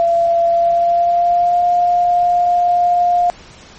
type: tone with pitch glide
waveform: sine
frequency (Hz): 680 to 705.2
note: F5 to F5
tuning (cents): -46 to +17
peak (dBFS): -10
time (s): 0-3.3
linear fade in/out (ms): 0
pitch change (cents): +63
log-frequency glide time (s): 0.46-1.63
effects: pink hiss -40 dBFS RMS until 3.78 s + MP3 32 kbps